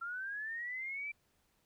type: linear sweep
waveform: sine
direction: up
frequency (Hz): 1358 to 2349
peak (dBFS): -38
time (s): 0.01-1.12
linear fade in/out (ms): 10
effects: pink hiss -75 dBFS RMS until 1.65 s